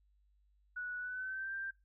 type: tone with pitch glide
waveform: sine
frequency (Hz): 1472 to 1577.7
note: F#6 to G6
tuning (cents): -9 to +11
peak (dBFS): -38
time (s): 0.76-1.71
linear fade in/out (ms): 10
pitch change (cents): +120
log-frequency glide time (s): 0.99-1.52
effects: noise-tail reverb RT60 0.2 s tail -18 dB re dry + added 50 Hz sine -68 dBFS peak until 1.84 s